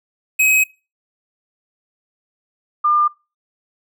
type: tone pair in turn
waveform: square / sine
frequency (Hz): 2539 / 1201.2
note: D#7 / D6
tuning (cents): +34 / +39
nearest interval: octave + minor second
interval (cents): 1295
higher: first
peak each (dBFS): -12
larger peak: neither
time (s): 0.39-0.64 / 2.84-3.08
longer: first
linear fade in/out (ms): 10
effects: noise-tail reverb RT60 0.3 s tail -24 dB re dry